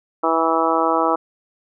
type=harmonic tone; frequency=163.3 Hz; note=E3; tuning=16 cents flat; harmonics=2 / 3 / 4 / 5 / 6 / 7 / 8; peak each=-23 / -23 / -23 / -23 / -23 / -23 / -23 dBFS; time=0.23-1.16 s; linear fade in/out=10 ms; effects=none